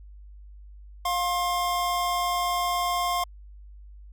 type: tone pair together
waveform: square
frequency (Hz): 705.9 / 1067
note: F5 / C6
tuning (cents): +18 / +34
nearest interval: perfect fifth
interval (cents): 716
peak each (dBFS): -28 / -27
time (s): 1.05-3.24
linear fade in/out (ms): 5
effects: added 50 Hz sine -43 dBFS peak until 4.12 s